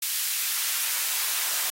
white noise with high-pass filter sweep, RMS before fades -27 dBFS, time 0.02-1.7 s, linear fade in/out 5 ms, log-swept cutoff 2200 to 800 Hz, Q 0.71, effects AAC 48 kbps

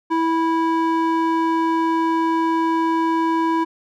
square tone with band-pass filter, 327.7 Hz, E4, 10 cents flat, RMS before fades -19 dBFS, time 0.1-3.65 s, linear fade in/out 20 ms, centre 720 Hz, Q 4.8, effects none

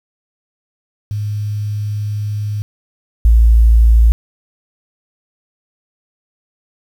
sine tone pair in turn, 104.6 / 56.54 Hz, G#2 / A1, +13 / +48 cents, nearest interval major seventh, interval 1065 cents, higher first, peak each -17 / -5 dBFS, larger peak second, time 1.11-2.62 / 3.25-4.12 s, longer first, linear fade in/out 0 ms, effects 7-bit

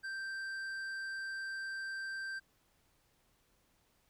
sine tone with tanh clipping, 1568 Hz, G6, in tune, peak -40 dBFS, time 0.03-2.4 s, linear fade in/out 20 ms, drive 9 dB, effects pink hiss -73 dBFS RMS until 4.09 s

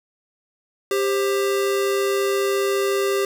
square tone pair together, 395.6 / 530 Hz, G4 / C5, +16 / +22 cents, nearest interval perfect fourth, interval 506 cents, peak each -20 / -28 dBFS, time 0.91-3.25 s, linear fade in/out 2 ms, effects 9-bit

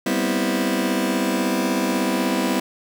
sawtooth chord, C major seventh, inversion second, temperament just, 196.22 / 245.3 / 261.6 / 327 Hz, G3 / B3 / C4 / E4, +2 / -12 / 0 / -14 cents, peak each -21 dBFS, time 0.06-2.6 s, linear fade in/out 5 ms, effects 8-bit

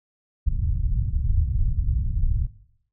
pink low-pass noise, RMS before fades -22 dBFS, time 0.46-2.47 s, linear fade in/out 20 ms, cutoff 110 Hz, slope 24 dB/octave, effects noise-tail reverb RT60 0.7 s tail -18 dB re dry

